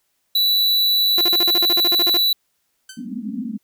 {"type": "tone", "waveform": "square", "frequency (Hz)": 3951, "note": "B7", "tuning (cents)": 0, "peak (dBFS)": -15, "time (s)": [0.35, 2.33], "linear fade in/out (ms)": 5}
{"type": "tone bursts", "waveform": "sawtooth", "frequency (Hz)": 349.2, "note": "F4", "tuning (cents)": 0, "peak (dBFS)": -18, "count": 14, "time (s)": [1.18, 2.17], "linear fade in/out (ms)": 0, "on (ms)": 28, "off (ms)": 46}
{"type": "tone with exponential decay", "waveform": "10% pulse", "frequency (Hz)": 1537, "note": "G6", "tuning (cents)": -35, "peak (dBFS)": -24, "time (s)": [2.89, 3.07], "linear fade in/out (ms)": 5, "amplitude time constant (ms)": 39}
{"type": "band-pass noise", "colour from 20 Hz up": "pink", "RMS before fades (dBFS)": -28, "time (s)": [2.97, 3.58], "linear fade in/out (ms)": 10, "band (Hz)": [200, 270], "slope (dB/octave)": 96}
{"effects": ["white hiss -69 dBFS RMS until 3.63 s"]}